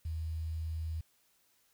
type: tone with quantisation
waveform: sine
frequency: 80.2 Hz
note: E2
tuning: 47 cents flat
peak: -34 dBFS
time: 0.05-1.01 s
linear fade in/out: 5 ms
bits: 10
effects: white hiss -71 dBFS RMS until 1.73 s